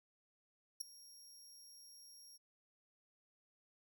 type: tone with ADSR envelope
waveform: 25% pulse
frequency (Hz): 5588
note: F8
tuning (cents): 0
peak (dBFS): -31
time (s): 0.8-2.38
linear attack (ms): 12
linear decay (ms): 5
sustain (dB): -21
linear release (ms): 23
effects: none